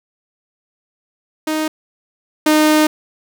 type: tone pair in turn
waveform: sawtooth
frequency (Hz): 311.1 / 307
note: D#4 / D#4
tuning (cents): 0 / -23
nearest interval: unison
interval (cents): 23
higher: first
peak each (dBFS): -13 / -6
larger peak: second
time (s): 1.47-1.68 / 2.46-2.87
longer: second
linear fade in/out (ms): 5
effects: none